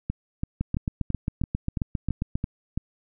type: two click trains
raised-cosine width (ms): 5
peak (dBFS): -14 / -13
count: 9 / 14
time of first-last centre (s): 0.1-2.776 / 0.61-2.355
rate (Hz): 2.99 / 7.45
effects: none